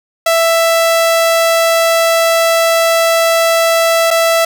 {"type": "tone with dropouts", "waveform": "sawtooth", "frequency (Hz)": 662, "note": "E5", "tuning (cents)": 7, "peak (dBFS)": -5, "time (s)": [0.26, 4.45], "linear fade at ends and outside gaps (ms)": 5, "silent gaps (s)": [4.106, 4.11], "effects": []}